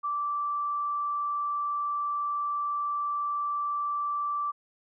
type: tone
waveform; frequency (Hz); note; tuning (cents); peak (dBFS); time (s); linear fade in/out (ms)
sine; 1167; D6; -11; -27; 0.03-4.52; 20
effects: none